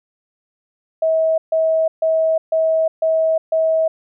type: tone bursts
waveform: sine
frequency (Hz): 643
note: E5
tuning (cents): -43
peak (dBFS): -13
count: 6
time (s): 1.02-3.88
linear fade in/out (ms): 5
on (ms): 360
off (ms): 140
effects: none